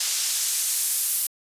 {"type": "noise with band-pass filter sweep", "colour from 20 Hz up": "white", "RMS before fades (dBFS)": -25, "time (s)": [0, 1.27], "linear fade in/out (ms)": 5, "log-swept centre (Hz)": [5500, 12000], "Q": 1, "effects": ["resampled to 32000 Hz"]}